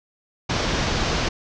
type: low-pass noise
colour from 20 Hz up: pink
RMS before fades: -23 dBFS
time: 0.49-1.29 s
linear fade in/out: 10 ms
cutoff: 6300 Hz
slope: 48 dB/octave
effects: none